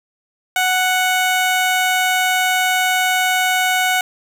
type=tone; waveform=15% pulse; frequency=740 Hz; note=F#5; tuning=in tune; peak=-8 dBFS; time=0.56-4.01 s; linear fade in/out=2 ms; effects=none